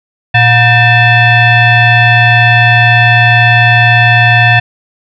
sine tone with frequency modulation, 954 Hz, A#5, 40 cents sharp, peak -3 dBFS, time 0.34-4.6 s, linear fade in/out 10 ms, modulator 837 Hz, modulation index 2.2, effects none

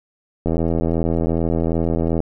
click train, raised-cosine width 2 ms, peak -7 dBFS, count 145, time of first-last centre 0.46-2.203 s, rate 82.6 Hz, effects none

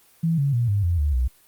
sine tone with pitch steps, 164.81 / 140.2 / 119.26 / 101.45 / 86.3 / 73.41 / 62.45 Hz, E3 / C#3 / A#2 / G#2 / F2 / D2 / B1, 0 / +20 / +40 / -40 / -20 / 0 / +20 cents, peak -18 dBFS, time 0.23-1.28 s, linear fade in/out 10 ms, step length 150 ms, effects white hiss -56 dBFS RMS until 1.47 s + Opus 24 kbps

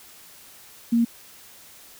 sine tone, 233.1 Hz, A#3, in tune, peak -16 dBFS, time 0.92-1.05 s, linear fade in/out 10 ms, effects white hiss -48 dBFS RMS until 1.99 s

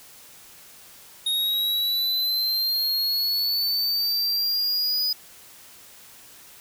square linear sweep, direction up, 3729 to 4978 Hz, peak -22 dBFS, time 1.26-5.13 s, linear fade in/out 5 ms, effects white hiss -48 dBFS RMS until 6.6 s

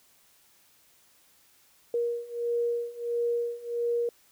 sine beating tone pair, 472.5 / 474 Hz, A#4 / A#4, +23 / +29 cents, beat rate 1.5 Hz, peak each -31 / -29 dBFS, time 1.94-4.09 s, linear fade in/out 2 ms, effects white hiss -62 dBFS RMS until 4.31 s

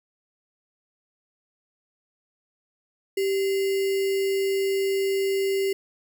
sine tone with sample-and-hold, 390 Hz, G4, 9 cents flat, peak -21 dBFS, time 3.17-5.73 s, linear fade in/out 5 ms, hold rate 2450 Hz, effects none

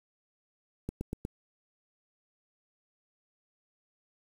click train, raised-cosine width 3 ms, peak -21 dBFS, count 4, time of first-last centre 0.89-1.251 s, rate 8.31 Hz, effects 8-bit

